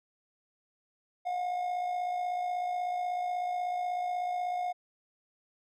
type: tone with amplitude modulation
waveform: triangle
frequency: 719 Hz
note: F#5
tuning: 50 cents flat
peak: -26 dBFS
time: 1.25-4.73 s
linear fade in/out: 20 ms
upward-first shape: sine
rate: 56.3 Hz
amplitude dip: 45%
effects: none

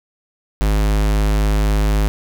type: tone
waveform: square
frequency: 51.91 Hz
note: G#1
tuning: in tune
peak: -14 dBFS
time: 0.61-2.08 s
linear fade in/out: 0 ms
effects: none

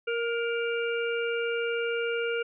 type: harmonic tone with a mistuned harmonic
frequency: 466.6 Hz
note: A#4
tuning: 2 cents sharp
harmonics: 1 / 3 / 5 / 6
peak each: -28 / -33 / -37 / -38 dBFS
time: 0.07-2.43 s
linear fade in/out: 10 ms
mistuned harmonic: 3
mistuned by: +19 cents
effects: none

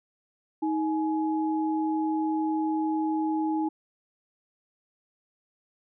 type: tone pair together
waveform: sine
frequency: 315.5 / 842.3 Hz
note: D#4 / G#5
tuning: +24 / +24 cents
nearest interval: octave + perfect fourth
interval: 1700 cents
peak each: -25 / -31 dBFS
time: 0.62-3.69 s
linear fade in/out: 10 ms
effects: none

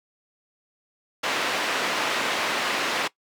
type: band-pass noise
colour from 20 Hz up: white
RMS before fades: -26 dBFS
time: 1.23-3.08 s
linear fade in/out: 10 ms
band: 270 to 2700 Hz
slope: 12 dB/octave
effects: noise-tail reverb RT60 0.1 s tail -20 dB re dry

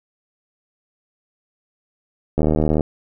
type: click train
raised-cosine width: 2 ms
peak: -5 dBFS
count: 34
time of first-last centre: 2.38-2.808 s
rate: 77.1 Hz
effects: none

